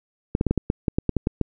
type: clicks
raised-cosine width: 3 ms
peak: -7 dBFS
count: 12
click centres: 0.351 / 0.411 / 0.467 / 0.51 / 0.577 / 0.701 / 0.882 / 0.985 / 1.093 / 1.167 / 1.271 / 1.413 s
effects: none